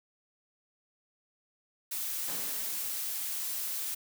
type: noise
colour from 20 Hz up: blue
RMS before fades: -35 dBFS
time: 1.91-3.95 s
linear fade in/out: 10 ms
type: noise with exponential decay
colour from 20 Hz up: pink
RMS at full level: -41 dBFS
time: 2.28-3.85 s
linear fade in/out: 1 ms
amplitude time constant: 340 ms
effects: high-pass 200 Hz 12 dB/octave